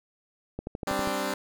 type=click train; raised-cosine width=2 ms; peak=-20 dBFS; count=7; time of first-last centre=0.59-1.074 s; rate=12.4 Hz
type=chord; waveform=10% pulse; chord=G suspended fourth; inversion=none; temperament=equal; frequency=196 / 261.6 / 293.7 Hz; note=G3 / C4 / D4; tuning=0 / 0 / 0 cents; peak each=-24 dBFS; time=0.87-1.34 s; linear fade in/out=2 ms
effects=none